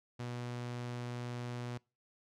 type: tone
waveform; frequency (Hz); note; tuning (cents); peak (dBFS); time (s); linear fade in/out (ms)
sawtooth; 121.7; B2; -25; -35; 0.19-1.78; 10
effects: noise-tail reverb RT60 0.3 s tail -25 dB re dry + low-pass 7000 Hz 12 dB/octave